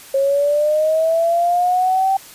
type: linear sweep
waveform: sine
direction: up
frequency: 540 to 779 Hz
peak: -13 dBFS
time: 0.14-2.17 s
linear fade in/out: 5 ms
effects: white hiss -40 dBFS RMS until 2.34 s + resampled to 32000 Hz